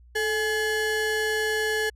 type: ring-modulated tone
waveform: square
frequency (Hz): 635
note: D#5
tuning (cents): +35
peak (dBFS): -21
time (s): 0.15-1.9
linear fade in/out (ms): 10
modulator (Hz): 1070
effects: added 60 Hz sine -49 dBFS peak until 1.95 s + resampled to 32000 Hz